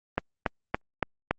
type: click train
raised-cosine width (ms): 0.5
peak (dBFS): -9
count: 5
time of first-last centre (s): 0.18-1.31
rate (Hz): 3.54
effects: Opus 24 kbps